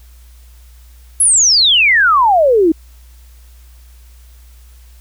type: exponential sweep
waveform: sine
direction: down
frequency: 11120 to 306.5 Hz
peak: -7 dBFS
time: 1.2-2.72 s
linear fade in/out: 5 ms
effects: added 60 Hz sine -38 dBFS peak until 5 s + white hiss -51 dBFS RMS until 5 s